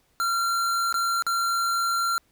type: tone with dropouts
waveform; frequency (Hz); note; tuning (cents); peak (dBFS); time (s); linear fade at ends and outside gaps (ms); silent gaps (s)
square; 1372; F6; -31; -23; 0.2-2.18; 0; 0.926-0.942 / 1.223-1.266
effects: pink hiss -66 dBFS RMS until 2.31 s